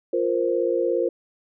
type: chord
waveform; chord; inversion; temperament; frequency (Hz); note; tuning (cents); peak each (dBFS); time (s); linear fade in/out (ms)
sine; F suspended fourth; none; equal; 349.2 / 466.2 / 523.3; F4 / Bb4 / C5; 0 / 0 / 0; -24; 0.13-1.09; 5
effects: none